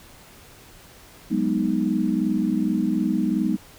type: chord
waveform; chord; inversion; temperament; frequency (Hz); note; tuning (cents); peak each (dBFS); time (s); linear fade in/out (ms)
sine; G# minor seventh; third; equal; 185 / 207.7 / 246.9 / 311.1; F#3 / G#3 / B3 / D#4; 0 / 0 / 0 / 0; -27 / -24 / -25 / -25; 1.3-3.57; 20
effects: pink hiss -48 dBFS RMS until 3.78 s